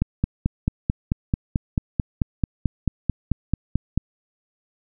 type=click train; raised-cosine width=5 ms; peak=-7 dBFS; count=19; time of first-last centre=0.02-3.976 s; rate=4.55 Hz; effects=none